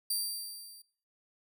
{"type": "tone with level ramp", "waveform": "15% pulse", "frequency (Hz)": 4699, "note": "D8", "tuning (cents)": 0, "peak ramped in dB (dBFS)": [-22, -45], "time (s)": [0.1, 0.82], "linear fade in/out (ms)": 5, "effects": ["noise-tail reverb RT60 0.5 s tail -19 dB re dry"]}